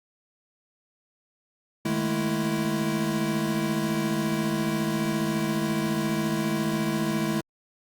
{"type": "tone cluster", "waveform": "square", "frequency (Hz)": [152.8, 210.7, 225.2, 331.5], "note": ["D#3", "G#3", "A3", "E4"], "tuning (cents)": [-31, 25, 40, 10], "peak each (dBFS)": [-32, -29, -33, -30], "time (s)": [1.85, 7.41], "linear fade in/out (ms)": 5, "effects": ["Opus 48 kbps"]}